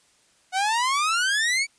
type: exponential sweep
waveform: sawtooth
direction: up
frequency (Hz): 731 to 2304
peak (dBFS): -17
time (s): 0.52-1.67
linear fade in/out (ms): 50
effects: white hiss -61 dBFS RMS until 1.78 s + resampled to 22050 Hz